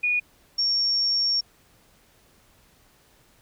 sine tone pair in turn, 2455 / 5511 Hz, D#7 / F8, -24 / -24 cents, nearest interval octave + major second, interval 1400 cents, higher second, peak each -20 dBFS, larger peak neither, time 0.03-0.2 / 0.58-1.41 s, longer second, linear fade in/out 10 ms, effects pink hiss -59 dBFS RMS until 3.41 s

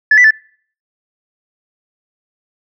sine tone with pitch steps, 1724 / 1976 / 1752 Hz, A6 / B6 / A6, -36 / 0 / -8 cents, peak -3 dBFS, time 0.11-0.308 s, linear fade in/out 5 ms, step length 66 ms, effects noise-tail reverb RT60 0.5 s tail -24 dB re dry + tanh soft clip ceiling -1 dBFS

